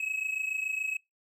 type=tone pair together; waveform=triangle; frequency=2558 / 2585 Hz; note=D#7 / E7; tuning=+47 / -34 cents; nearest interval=unison; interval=19 cents; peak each=-30 / -33 dBFS; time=0-0.97 s; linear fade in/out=5 ms; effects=noise-tail reverb RT60 0.2 s tail -26 dB re dry